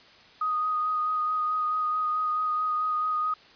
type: tone with vibrato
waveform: sine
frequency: 1244.5 Hz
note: D#6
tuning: in tune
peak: -24 dBFS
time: 0.41-3.34 s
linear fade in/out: 5 ms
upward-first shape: sine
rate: 4.6 Hz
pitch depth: 15 cents each way
effects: white hiss -53 dBFS RMS until 3.55 s + resampled to 11025 Hz